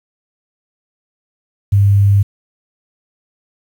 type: tone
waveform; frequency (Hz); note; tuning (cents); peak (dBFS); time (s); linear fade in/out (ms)
sine; 100; G2; +35; -7; 1.72-2.23; 10
effects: 7-bit